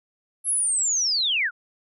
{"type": "linear sweep", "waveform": "sine", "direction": "down", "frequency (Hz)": [11175, 1325], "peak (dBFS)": -20, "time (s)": [0.44, 1.51], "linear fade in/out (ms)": 50, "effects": []}